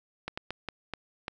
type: slowing click train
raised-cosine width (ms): 0.3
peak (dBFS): -18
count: 6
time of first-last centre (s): 0.28-1.281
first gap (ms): 95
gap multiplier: 1.38
effects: none